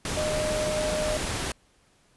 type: tone in noise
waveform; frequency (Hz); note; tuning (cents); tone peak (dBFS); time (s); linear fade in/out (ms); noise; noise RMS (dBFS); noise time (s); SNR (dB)
sine; 613; D#5; -26; -26; 0.17-1.17; 2; pink; -30; 0.05-1.52; +1
effects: pink hiss -63 dBFS RMS until 2.16 s + resampled to 24000 Hz